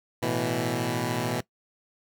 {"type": "chord", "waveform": "10% pulse", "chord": "A suspended second", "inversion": "none", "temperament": "equal", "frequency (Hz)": [110, 123.47, 164.81], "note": ["A2", "B2", "E3"], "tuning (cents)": [0, 0, 0], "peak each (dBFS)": [-24, -20, -23], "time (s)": [0.22, 1.41], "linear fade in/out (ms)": 10, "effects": ["noise-tail reverb RT60 0.1 s tail -20 dB re dry"]}